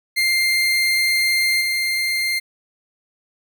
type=tone with level steps; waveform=30% pulse; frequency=2103 Hz; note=C7; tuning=8 cents sharp; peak=-13 / -16 dBFS; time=0.16-2.4 s; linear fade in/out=20 ms; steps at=1.6 s; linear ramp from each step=20 ms; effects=none